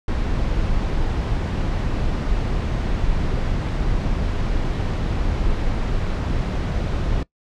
brown noise, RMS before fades -21 dBFS, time 0.08-7.23 s, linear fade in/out 2 ms, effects noise-tail reverb RT60 0.1 s tail -21 dB re dry + low-pass 5000 Hz 12 dB/octave

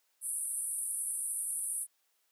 white band-pass noise, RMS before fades -36 dBFS, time 0.21-1.87 s, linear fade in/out 50 ms, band 8900 to 11000 Hz, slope 96 dB/octave, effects white hiss -75 dBFS RMS until 2.31 s + high-pass 400 Hz 12 dB/octave

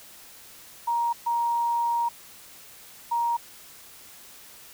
sine tone bursts at uneven times, 940 Hz, A#5, 14 cents sharp, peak -22 dBFS, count 3, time 0.87-1.13 / 1.26-2.09 / 3.11-3.37 s, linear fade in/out 10 ms, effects white hiss -48 dBFS RMS until 4.73 s

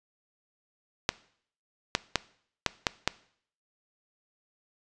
clicks, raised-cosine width 0.2 ms, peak -5 dBFS, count 6, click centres 1.091 / 1.951 / 2.157 / 2.663 / 2.868 / 3.076 s, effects noise-tail reverb RT60 0.6 s tail -20 dB re dry + resampled to 22050 Hz

